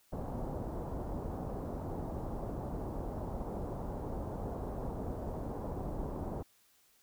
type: low-pass noise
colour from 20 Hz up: pink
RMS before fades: -39 dBFS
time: 0.12-6.43 s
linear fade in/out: 10 ms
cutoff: 880 Hz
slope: 24 dB/octave
effects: white hiss -68 dBFS RMS until 7.02 s